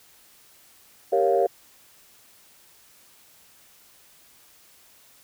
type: chord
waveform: sine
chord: G half-diminished seventh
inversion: none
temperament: equal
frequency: 392 / 466.2 / 554.4 / 698.5 Hz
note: G4 / Bb4 / Db5 / F5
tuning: 0 / 0 / 0 / 0 cents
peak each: -23 dBFS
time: 1.12-1.47 s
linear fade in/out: 10 ms
effects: tanh soft clip ceiling -8 dBFS + white hiss -55 dBFS RMS until 5.23 s